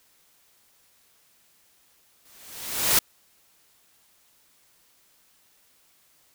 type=noise with exponential growth; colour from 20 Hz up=white; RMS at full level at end=-17 dBFS; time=2.25-2.99 s; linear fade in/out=5 ms; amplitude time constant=160 ms; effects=white hiss -62 dBFS RMS until 6.34 s